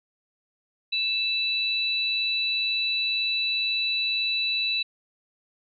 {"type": "tone pair together", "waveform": "sine", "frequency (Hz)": [2637, 3951], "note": ["E7", "B7"], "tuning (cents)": [0, 0], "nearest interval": "perfect fifth", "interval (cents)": 700, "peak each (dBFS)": [-27, -25], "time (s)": [0.92, 4.83], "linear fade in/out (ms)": 10, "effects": []}